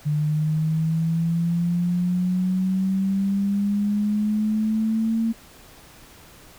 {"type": "linear sweep", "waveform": "sine", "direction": "up", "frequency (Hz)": [148.3, 227.4], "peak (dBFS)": -19, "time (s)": [0.05, 5.33], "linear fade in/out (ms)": 20, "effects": ["pink hiss -48 dBFS RMS until 6.58 s"]}